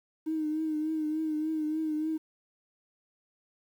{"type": "tone with vibrato", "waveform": "triangle", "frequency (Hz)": 311.1, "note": "D#4", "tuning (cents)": 0, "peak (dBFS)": -24, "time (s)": [0.26, 2.18], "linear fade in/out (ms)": 20, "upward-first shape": "triangle", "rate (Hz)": 3.4, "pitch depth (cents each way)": 48, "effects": ["tanh soft clip ceiling -26 dBFS", "10-bit"]}